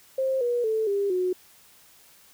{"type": "tone with pitch steps", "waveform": "sine", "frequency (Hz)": [529, 482.3, 439.7, 400.9, 365.5], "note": ["C5", "B4", "A4", "G4", "F#4"], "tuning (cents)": [19, -41, -1, 39, -21], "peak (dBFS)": -22, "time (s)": [0.18, 1.33], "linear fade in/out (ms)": 5, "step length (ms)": 230, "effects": ["white hiss -55 dBFS RMS until 2.33 s"]}